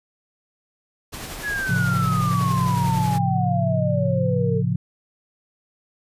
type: noise with tremolo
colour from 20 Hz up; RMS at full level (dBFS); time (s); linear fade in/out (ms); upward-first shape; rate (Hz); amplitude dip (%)
pink; -32; 1.12-3.19; 20; sine; 11; 30
type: exponential sweep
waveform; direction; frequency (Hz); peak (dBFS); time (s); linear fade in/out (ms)
sine; down; 1714 to 440; -23; 1.42-4.63; 50
type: chord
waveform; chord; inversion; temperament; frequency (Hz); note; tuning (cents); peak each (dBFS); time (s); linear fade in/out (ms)
sine; A augmented; none; equal with one note detuned; 110 / 135.74 / 174.61; A2 / C#3 / E#3; 0 / -36 / 0; -24 / -23 / -23; 1.69-4.76; 5
effects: resampled to 32000 Hz